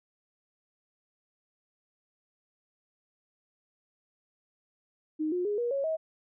sine tone with pitch steps, 310 / 358.2 / 413.8 / 478.1 / 552.4 / 638.2 Hz, D#4 / F4 / G#4 / A#4 / C#5 / D#5, -6 / +44 / -6 / +44 / -6 / +44 cents, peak -27 dBFS, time 5.19-5.97 s, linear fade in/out 20 ms, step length 130 ms, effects none

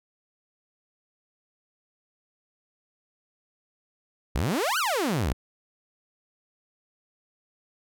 sawtooth exponential two-way sweep, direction up then down, 52 to 1568 to 52 Hz, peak -20 dBFS, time 4.35-5.33 s, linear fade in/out 5 ms, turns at 4.78 s, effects none

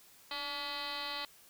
sine tone with frequency modulation, 2548 Hz, D#7, 41 cents sharp, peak -35 dBFS, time 0.31-1.25 s, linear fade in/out 2 ms, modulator 281 Hz, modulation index 6.8, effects tanh soft clip ceiling -33 dBFS + white hiss -60 dBFS RMS until 1.49 s

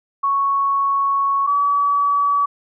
sine tone pair in turn, 1108.7 / 1141.8 Hz, C#6 / D6, 0 / -49 cents, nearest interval minor second, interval 51 cents, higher second, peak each -15 / -14 dBFS, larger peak second, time 0.23-1.47 / 1.47-2.46 s, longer first, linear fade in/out 10 ms, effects none

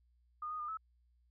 sine tone with pitch steps, 1223 / 1241 / 1209 / 1300 Hz, D#6 / D#6 / D6 / E6, -30 / -5 / +50 / -24 cents, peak -38 dBFS, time 0.42-0.772 s, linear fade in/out 5 ms, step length 88 ms, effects added 60 Hz sine -68 dBFS peak until 1.3 s

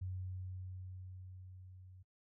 sine tone with level ramp, 92.5 Hz, F#2, in tune, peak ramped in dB -39 to -55 dBFS, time 0.01-2.03 s, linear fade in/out 10 ms, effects noise-tail reverb RT60 0.1 s tail -18 dB re dry

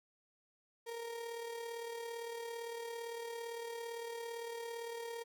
35% pulse tone with amplitude modulation, 465.1 Hz, A#4, 4 cents flat, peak -38 dBFS, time 0.86-5.24 s, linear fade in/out 20 ms, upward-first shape sine, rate 37.7 Hz, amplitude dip 45%, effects none

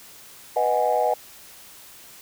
sine chord, G# minor seventh, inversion first, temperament equal, 493.9 / 622.3 / 740 / 830.6 Hz, B4 / D#5 / F#5 / G#5, 0 / 0 / 0 / 0 cents, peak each -24 / -23 / -23 / -24 dBFS, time 0.56-1.14 s, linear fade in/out 5 ms, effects tanh soft clip ceiling -10 dBFS + white hiss -46 dBFS RMS until 2.21 s

